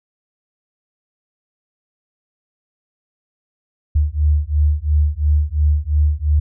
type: beating tone pair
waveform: sine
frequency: 73.42 / 76.32 Hz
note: D2 / D#2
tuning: 0 / -33 cents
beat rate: 2.9 Hz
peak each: -16 dBFS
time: 3.95-6.4 s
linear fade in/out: 10 ms
effects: none